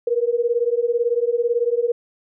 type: beating tone pair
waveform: sine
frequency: 466.2 / 484.2 Hz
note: A#4 / B4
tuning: 0 / -34 cents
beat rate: 18 Hz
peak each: -20 dBFS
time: 0.07-1.92 s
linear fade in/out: 5 ms
effects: none